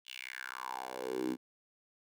10% pulse tone with high-pass filter sweep, 63.8 Hz, C2, 43 cents flat, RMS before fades -40 dBFS, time 0.05-1.37 s, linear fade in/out 50 ms, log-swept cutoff 3200 to 260 Hz, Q 5, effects none

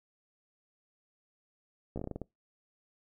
slowing click train, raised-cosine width 2 ms, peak -24 dBFS, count 9, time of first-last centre 1.96-2.217 s, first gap 15 ms, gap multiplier 1.21, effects noise-tail reverb RT60 0.2 s tail -25 dB re dry

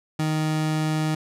30% pulse tone, 155.56 Hz, D#3, in tune, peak -19 dBFS, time 0.19-1.15 s, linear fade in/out 5 ms, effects low-pass 11000 Hz 12 dB/octave

